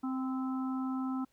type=harmonic tone with a mistuned harmonic; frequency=261.6 Hz; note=C4; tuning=in tune; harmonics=1 / 3 / 4 / 5; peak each=-32 / -45 / -47 / -44 dBFS; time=0.03-1.25 s; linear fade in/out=10 ms; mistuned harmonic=4; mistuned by=-30 cents; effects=pink hiss -73 dBFS RMS until 1.32 s